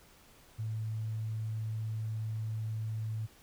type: tone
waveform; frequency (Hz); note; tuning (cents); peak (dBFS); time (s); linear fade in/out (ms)
sine; 110; A2; 0; -33; 0.58-3.27; 20
effects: pink hiss -60 dBFS RMS until 3.42 s